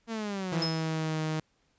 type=exponential sweep; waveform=sawtooth; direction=down; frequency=231.6 to 164.9 Hz; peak=-28 dBFS; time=0.07-0.68 s; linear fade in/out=50 ms
type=tone with pitch glide; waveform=sawtooth; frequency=162.4 to 156.69 Hz; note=E3 to D#3; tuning=-26 to +12 cents; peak=-25 dBFS; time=0.52-1.4 s; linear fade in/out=5 ms; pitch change=-62 cents; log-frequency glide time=0.63-1.2 s
type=tone with exponential decay; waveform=sine; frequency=5150 Hz; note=E8; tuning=41 cents flat; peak=-26 dBFS; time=0.62-0.95 s; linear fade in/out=2 ms; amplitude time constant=70 ms
effects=pink hiss -71 dBFS RMS until 1.78 s + resampled to 16000 Hz